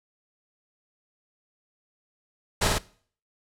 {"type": "noise with echo", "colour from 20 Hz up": "pink", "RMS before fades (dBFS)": -22, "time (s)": [2.61, 2.68], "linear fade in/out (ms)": 10, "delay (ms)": 53, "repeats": 2, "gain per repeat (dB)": -2, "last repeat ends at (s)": 2.786, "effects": ["noise-tail reverb RT60 0.5 s tail -21 dB re dry", "low-pass 10000 Hz 12 dB/octave"]}